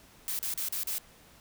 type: noise bursts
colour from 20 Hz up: blue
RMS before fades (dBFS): -33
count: 5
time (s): 0.28-0.982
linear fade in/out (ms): 0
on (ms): 110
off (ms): 38
effects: pink hiss -57 dBFS RMS until 1.4 s